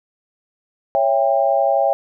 sine chord, C# diminished, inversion none, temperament just, 554.4 / 665.2 / 798.3 Hz, C#5 / E5 / G5, 0 / +16 / +31 cents, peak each -18 dBFS, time 0.95-1.93 s, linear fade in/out 0 ms, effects none

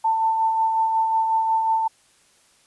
sine tone with tremolo, 892 Hz, A5, 23 cents sharp, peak -16 dBFS, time 0.04-1.88 s, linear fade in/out 10 ms, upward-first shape sine, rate 5.5 Hz, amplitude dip 35%, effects white hiss -58 dBFS RMS until 2.66 s + resampled to 24000 Hz

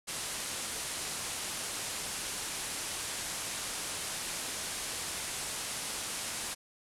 white low-pass noise, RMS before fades -38 dBFS, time 0.07-6.55 s, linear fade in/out 20 ms, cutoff 11000 Hz, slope 48 dB/octave, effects none

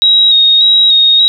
sine tone with vibrato, 3783 Hz, A#7, 25 cents sharp, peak -4 dBFS, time 0.02-1.28 s, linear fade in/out 0 ms, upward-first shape square, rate 1.7 Hz, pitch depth 25 cents each way, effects none

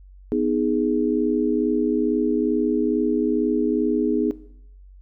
sine chord, G# minor, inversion first, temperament just, 249.2 / 311.5 / 415.3 Hz, B3 / D#4 / G#4, +16 / +2 / 0 cents, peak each -23 dBFS, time 0.32-4.31 s, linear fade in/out 0 ms, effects noise-tail reverb RT60 0.7 s tail -17 dB re dry + added 47 Hz sine -43 dBFS peak until 5.01 s

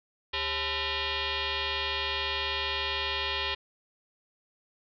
sine tone with frequency modulation, 398.8 Hz, G4, 30 cents sharp, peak -28 dBFS, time 0.33-3.55 s, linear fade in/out 10 ms, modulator 471 Hz, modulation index 7.8, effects none

